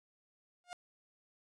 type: tone with exponential growth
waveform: sawtooth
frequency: 711 Hz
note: F5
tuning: 31 cents sharp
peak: -36 dBFS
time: 0.64-0.73 s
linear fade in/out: 0 ms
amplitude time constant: 19 ms
effects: resampled to 22050 Hz